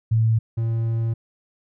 sine / triangle tone pair in turn, 112.1 / 114.13 Hz, A2 / A#2, +33 / -36 cents, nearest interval unison, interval 31 cents, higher second, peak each -15 / -18 dBFS, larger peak first, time 0.11-0.39 / 0.57-1.14 s, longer second, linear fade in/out 10 ms, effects none

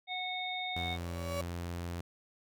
harmonic tone, 735 Hz, F#5, 12 cents flat, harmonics 1 / 3 / 5, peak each -39 / -39 / -39 dBFS, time 0.07-0.98 s, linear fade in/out 50 ms
35% pulse tone with exponential growth, 566 Hz, C#5, 36 cents sharp, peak -31 dBFS, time 0.72-1.41 s, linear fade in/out 2 ms, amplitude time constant 150 ms
sawtooth tone, 86.4 Hz, F2, 18 cents flat, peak -33 dBFS, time 0.76-2.01 s, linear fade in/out 5 ms
effects none

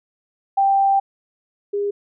sine tone pair in turn, 786 / 406.2 Hz, G5 / G#4, +4 / -38 cents, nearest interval major seventh, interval 1142 cents, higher first, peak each -13 / -19 dBFS, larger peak first, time 0.57-1 / 1.73-1.91 s, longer first, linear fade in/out 10 ms, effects none

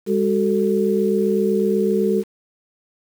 sine tone cluster, 202.3 / 376.7 / 444.6 Hz, G#3 / F#4 / A4, -45 / +31 / +18 cents, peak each -20 dBFS, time 0.06-2.24 s, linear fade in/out 50 ms, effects 7-bit

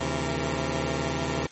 10% pulse tone cluster, 76.3 / 133.8 / 165.6 / 459.7 Hz, D#2 / C3 / E3 / A#4, -33 / +39 / +8 / -24 cents, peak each -23 / -22 / -24 / -28 dBFS, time 0-1.47 s, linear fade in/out 10 ms, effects white hiss -50 dBFS RMS until 1.51 s + MP3 32 kbps

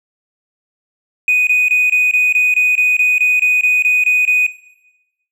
triangle tone bursts, 2489 Hz, D#7, in tune, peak -7 dBFS, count 15, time 1.28-4.466 s, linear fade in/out 2 ms, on 190 ms, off 24 ms, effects noise-tail reverb RT60 1.0 s tail -18 dB re dry + tanh soft clip ceiling -5 dBFS

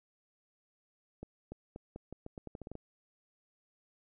accelerating click train, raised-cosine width 2 ms, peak -30 dBFS, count 13, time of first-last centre 1.23-2.754 s, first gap 290 ms, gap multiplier 0.83, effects none

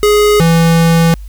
square tone pair in turn, 417.6 / 166.03 Hz, G#4 / E3, +10 / +13 cents, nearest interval octave + major third, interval 1597 cents, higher first, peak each -7 dBFS, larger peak neither, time 0.03-0.4 / 0.4-1.14 s, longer second, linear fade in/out 0 ms, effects added 50 Hz sine -25 dBFS peak until 1.28 s + white hiss -49 dBFS RMS until 1.28 s

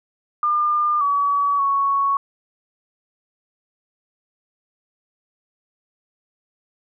sine tone with pitch steps, 1203 / 1137 / 1111 Hz, D6 / C#6 / C#6, +41 / +44 / +4 cents, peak -16 dBFS, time 0.43-2.17 s, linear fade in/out 2 ms, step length 580 ms, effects none

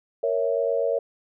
sine chord, A# diminished, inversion none, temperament equal with one note detuned, 466.2 / 554.4 / 657 Hz, A#4 / C#5 / E5, 0 / 0 / -6 cents, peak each -25 / -24 / -28 dBFS, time 0.23-0.99 s, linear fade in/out 5 ms, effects none

